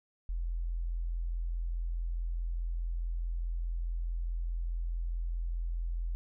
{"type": "tone", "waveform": "sine", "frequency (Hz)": 42.37, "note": "E1", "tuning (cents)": 48, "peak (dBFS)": -31, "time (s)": [0.29, 6.15], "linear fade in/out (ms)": 0, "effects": []}